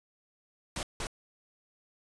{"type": "noise bursts at uneven times", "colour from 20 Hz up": "pink", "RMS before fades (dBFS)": -35, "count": 2, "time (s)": [[0.76, 0.83], [1, 1.07]], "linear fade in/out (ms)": 2, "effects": ["resampled to 22050 Hz"]}